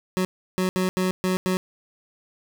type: tone bursts at uneven times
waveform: 25% pulse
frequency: 185 Hz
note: F#3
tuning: in tune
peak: -17 dBFS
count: 6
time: 0.17-0.25 / 0.58-0.69 / 0.76-0.89 / 0.97-1.11 / 1.24-1.37 / 1.46-1.57 s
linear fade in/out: 0 ms
effects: none